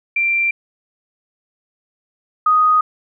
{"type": "tone pair in turn", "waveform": "sine", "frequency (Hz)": [2361, 1246], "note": ["D7", "D#6"], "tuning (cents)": [9, 2], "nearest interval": "major seventh", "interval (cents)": 1107, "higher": "first", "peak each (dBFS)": [-14, -10], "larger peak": "second", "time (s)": [[0.16, 0.51], [2.46, 2.81]], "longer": "neither", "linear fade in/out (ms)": 5, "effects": []}